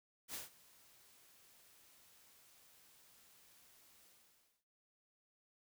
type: noise with ADSR envelope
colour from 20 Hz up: white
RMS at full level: -44 dBFS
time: 0.28-4.65 s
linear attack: 60 ms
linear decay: 150 ms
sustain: -22 dB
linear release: 610 ms
effects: none